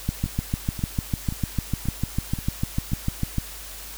two click trains, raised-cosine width 5 ms, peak -19 / -10 dBFS, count 6 / 23, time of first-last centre 0.26-2.92 / 0.09-3.383 s, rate 1.88 / 6.68 Hz, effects added 50 Hz sine -42 dBFS peak until 3.97 s + white hiss -39 dBFS RMS until 3.97 s

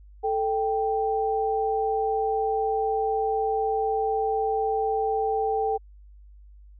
sine tone pair together, 440 / 784 Hz, A4 / G5, 0 / 0 cents, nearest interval minor seventh, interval 1000 cents, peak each -25 / -25 dBFS, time 0.23-5.78 s, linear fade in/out 20 ms, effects added 50 Hz sine -46 dBFS peak until 6.79 s

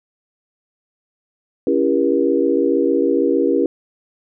sine chord, C# diminished seventh, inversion none, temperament just, 277.2 / 332.6 / 399.1 / 479 Hz, C#4 / E4 / G4 / Bb4, 0 / +16 / +31 / +47 cents, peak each -19 dBFS, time 1.67-3.66 s, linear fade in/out 2 ms, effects none

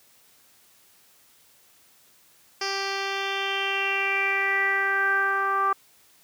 10% pulse tone with low-pass filter sweep, 392 Hz, G4, in tune, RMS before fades -25 dBFS, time 2.61-5.73 s, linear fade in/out 5 ms, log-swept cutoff 4900 to 1200 Hz, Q 5.9, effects white hiss -58 dBFS RMS until 6.23 s + high-pass 60 Hz 12 dB/octave

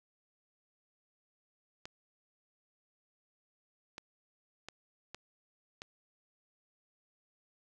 clicks, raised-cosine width 0.2 ms, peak -26 dBFS, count 5, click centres 1.855 / 3.981 / 4.686 / 5.146 / 5.819 s, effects none

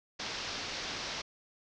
white low-pass noise, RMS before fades -39 dBFS, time 0.19-1.22 s, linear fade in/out 10 ms, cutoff 5800 Hz, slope 48 dB/octave, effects none

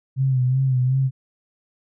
sine tone with vibrato, 130 Hz, C3, 11 cents flat, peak -16 dBFS, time 0.16-1.11 s, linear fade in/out 50 ms, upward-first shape sine, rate 2.7 Hz, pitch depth 58 cents each way, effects none

